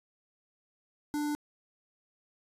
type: tone with notch filter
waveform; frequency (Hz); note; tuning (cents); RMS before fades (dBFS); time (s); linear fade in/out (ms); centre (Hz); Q
square; 295.8; D4; +13; -32; 1.14-1.35; 0; 2700; 1
effects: resampled to 32000 Hz + 12-bit